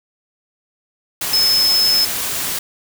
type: tone in noise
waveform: sine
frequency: 5200 Hz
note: E8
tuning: 24 cents flat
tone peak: -12 dBFS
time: 1.33-2.05 s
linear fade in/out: 5 ms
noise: white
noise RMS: -22 dBFS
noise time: 1.21-2.59 s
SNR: +7 dB
effects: none